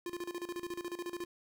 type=tone with tremolo; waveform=square; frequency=349.2 Hz; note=F4; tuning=in tune; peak=-37 dBFS; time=0.06-1.25 s; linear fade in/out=2 ms; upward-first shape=square; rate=14 Hz; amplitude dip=80%; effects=none